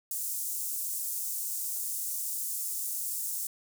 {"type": "high-pass noise", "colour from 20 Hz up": "pink", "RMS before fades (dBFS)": -34, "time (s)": [0.11, 3.47], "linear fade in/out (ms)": 2, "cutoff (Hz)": 7600, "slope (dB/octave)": 24, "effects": []}